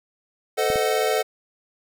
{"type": "chord", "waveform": "square", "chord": "A diminished seventh", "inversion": "none", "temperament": "equal with one note detuned", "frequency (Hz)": [440, 515.5, 622.3, 740], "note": ["A4", "C5", "Eb5", "Gb5"], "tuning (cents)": [0, -26, 0, 0], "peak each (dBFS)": [-24, -27, -27, -27], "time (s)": [0.57, 1.23], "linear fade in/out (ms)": 20}
{"type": "clicks", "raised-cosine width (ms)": 3, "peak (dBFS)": -19, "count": 2, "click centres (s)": [0.702, 0.758]}
{"effects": []}